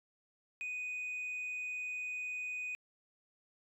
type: tone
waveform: sine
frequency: 2489 Hz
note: D#7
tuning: in tune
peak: -35 dBFS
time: 0.61-2.75 s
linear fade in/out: 0 ms
effects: tanh soft clip ceiling -36 dBFS